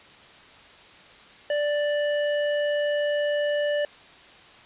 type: tone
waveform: square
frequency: 587.3 Hz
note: D5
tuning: in tune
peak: -23 dBFS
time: 1.5-3.85 s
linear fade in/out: 2 ms
effects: white hiss -49 dBFS RMS until 4.65 s + resampled to 8000 Hz